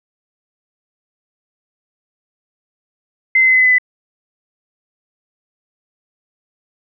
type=tone with pitch steps; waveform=sine; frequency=2069 / 2057 / 2045 / 2033 / 2022 / 2010 / 1998.5 Hz; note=C7 / C7 / C7 / B6 / B6 / B6 / B6; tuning=-20 / -30 / -40 / +50 / +40 / +30 / +20 cents; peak=-8 dBFS; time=3.35-3.784 s; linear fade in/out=5 ms; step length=62 ms; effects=none